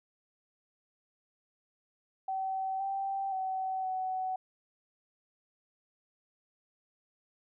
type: tone with pitch steps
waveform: sine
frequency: 765 / 781 / 758 / 750 Hz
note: G5 / G5 / F#5 / F#5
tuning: -42 / -7 / +42 / +23 cents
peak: -31 dBFS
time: 2.28-4.36 s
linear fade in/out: 5 ms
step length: 520 ms
effects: none